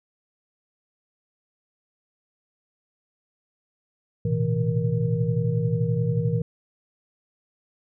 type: tone cluster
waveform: sine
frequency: 112.9 / 124.3 / 137.7 / 162.7 / 470.4 Hz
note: A2 / B2 / C#3 / E3 / A#4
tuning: +45 / +12 / -11 / -22 / +16 cents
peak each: -26 / -26 / -34 / -25 / -30 dBFS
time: 4.25-6.42 s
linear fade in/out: 5 ms
effects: none